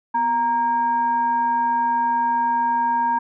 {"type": "tone with frequency modulation", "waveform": "sine", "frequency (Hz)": 932.3, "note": "A#5", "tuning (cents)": 0, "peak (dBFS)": -17, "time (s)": [0.14, 3.19], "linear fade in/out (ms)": 10, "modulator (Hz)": 684, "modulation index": 0.36, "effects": []}